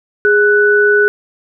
sine tone pair together, 413 / 1486.3 Hz, G#4 / F#6, -10 / +7 cents, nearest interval octave + minor seventh, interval 2217 cents, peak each -10 dBFS, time 0.25-1.08 s, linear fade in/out 0 ms, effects none

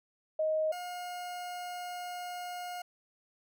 sine / 40% pulse tone pair in turn, 626 / 714.7 Hz, D#5 / F5, +10 / +40 cents, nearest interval major second, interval 230 cents, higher second, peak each -27 / -37 dBFS, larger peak first, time 0.39-0.72 / 0.72-2.82 s, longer second, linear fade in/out 5 ms, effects none

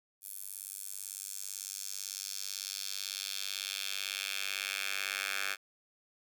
10% pulse tone with high-pass filter sweep, 98 Hz, G2, in tune, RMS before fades -39 dBFS, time 0.21-5.57 s, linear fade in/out 50 ms, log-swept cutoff 11000 to 1800 Hz, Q 1.6, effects none

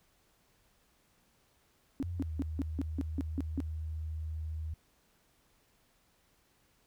sine tone bursts, 272.3 Hz, C#4, 31 cents flat, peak -30 dBFS, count 9, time 2-3.603 s, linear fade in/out 0 ms, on 27 ms, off 170 ms
sine tone with pitch glide, 87.31 to 78.69 Hz, F2 to D#2, 0 to +20 cents, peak -35 dBFS, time 2.03-4.74 s, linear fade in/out 5 ms, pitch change -180 cents, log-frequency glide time 2.17-2.31 s
effects pink hiss -70 dBFS RMS until 6.86 s

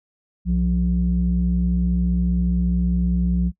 sine tone pair together, 62.86 / 177.8 Hz, B1 / F3, +31 / +31 cents, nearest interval octave + tritone, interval 1800 cents, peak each -19 / -18 dBFS, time 0.45-3.52 s, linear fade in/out 50 ms, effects noise-tail reverb RT60 0.1 s tail -23 dB re dry + tanh soft clip ceiling -11 dBFS

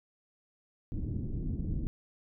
pink low-pass noise, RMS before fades -34 dBFS, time 0.92-1.87 s, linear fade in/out 0 ms, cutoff 280 Hz, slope 24 dB/octave, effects none

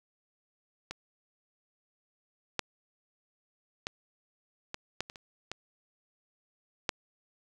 clicks, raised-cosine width 0.2 ms, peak -20 / -11 / -16 / -19 / -14 / -26 / -29 / -19 / -10 dBFS, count 9, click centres 0.91 / 2.593 / 3.869 / 4.744 / 5.006 / 5.099 / 5.158 / 5.516 / 6.892 s, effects 8-bit

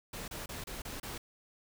pink noise bursts, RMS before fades -42 dBFS, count 6, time 0.13-1.18 s, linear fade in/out 5 ms, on 150 ms, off 30 ms, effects none

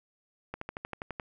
slowing click train, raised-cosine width 0.5 ms, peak -21 dBFS, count 9, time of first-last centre 0.54-1.198 s, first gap 74 ms, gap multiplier 1.03, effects none

